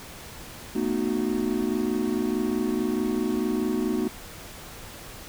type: chord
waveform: triangle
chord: B dominant seventh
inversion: third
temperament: just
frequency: 222.2 / 246.9 / 308.7 / 370.4 Hz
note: A3 / B3 / D#4 / F#4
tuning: +17 / 0 / -14 / +2 cents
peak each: -27 dBFS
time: 0.75-4.08 s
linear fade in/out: 5 ms
effects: pink hiss -42 dBFS RMS until 5.28 s